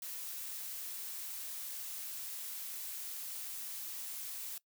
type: noise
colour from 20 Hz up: blue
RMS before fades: -43 dBFS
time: 0.02-4.58 s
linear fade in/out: 2 ms
effects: noise-tail reverb RT60 0.1 s tail -21 dB re dry